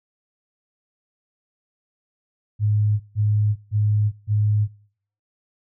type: tone bursts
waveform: sine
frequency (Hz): 105.2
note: G#2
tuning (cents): +23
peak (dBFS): -16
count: 4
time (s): 2.59-4.68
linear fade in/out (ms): 50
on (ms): 410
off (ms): 150
effects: noise-tail reverb RT60 0.6 s tail -25 dB re dry